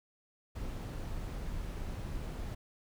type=noise; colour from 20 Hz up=brown; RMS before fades=-39 dBFS; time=0.55-2.55 s; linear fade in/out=10 ms; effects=none